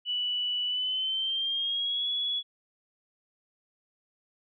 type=tone with pitch glide; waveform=sine; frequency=2960 to 3381 Hz; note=F#7 to G#7; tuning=0 to +30 cents; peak=-27 dBFS; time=0.05-2.43 s; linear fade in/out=50 ms; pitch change=+230 cents; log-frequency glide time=0.66-2.09 s; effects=none